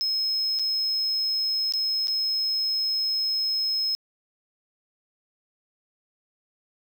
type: tone with dropouts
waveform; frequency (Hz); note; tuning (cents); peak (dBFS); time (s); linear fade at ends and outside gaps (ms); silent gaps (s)
sine; 5160; E8; -38; -20; 0.01-3.95; 0; 0.589-0.595 / 1.723-1.737 / 2.072-2.081
effects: tanh soft clip ceiling -22 dBFS + 8-bit